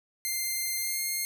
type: tone with pitch glide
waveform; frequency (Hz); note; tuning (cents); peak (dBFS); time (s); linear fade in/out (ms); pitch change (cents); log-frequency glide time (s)
5% pulse; 2097 to 2126; C7 to C7; +3 to +27; -19; 0.25-1.25; 0; +24; 0.78-1
effects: none

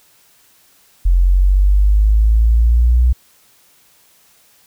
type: linear sweep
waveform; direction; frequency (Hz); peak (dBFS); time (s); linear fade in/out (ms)
sine; up; 43.28 to 61.74; -8; 1.05-3.13; 10
effects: white hiss -52 dBFS RMS until 4.66 s

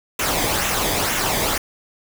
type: noise with flanger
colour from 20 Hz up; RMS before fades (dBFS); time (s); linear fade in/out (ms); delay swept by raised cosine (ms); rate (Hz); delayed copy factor
pink; -21; 0.19-1.58; 5; 0.21 to 0.74; 2.1; -0.55
effects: none

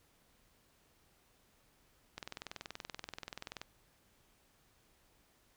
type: click train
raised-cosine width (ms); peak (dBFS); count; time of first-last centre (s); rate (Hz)
0.2; -25; 31; 2.18-3.615; 20.9
effects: pink hiss -70 dBFS RMS until 5.56 s

